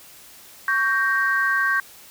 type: chord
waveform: sine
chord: G diminished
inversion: second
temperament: equal with one note detuned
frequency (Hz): 1117.7 / 1568 / 1864.7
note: Db6 / G6 / Bb6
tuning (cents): +14 / 0 / 0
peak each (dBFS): -24 / -19 / -25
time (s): 0.68-1.8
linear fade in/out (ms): 2
effects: tanh soft clip ceiling -9 dBFS + white hiss -46 dBFS RMS until 2.1 s